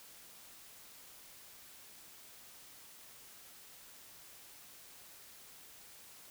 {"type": "silence", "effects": ["white hiss -56 dBFS RMS until 6.3 s"]}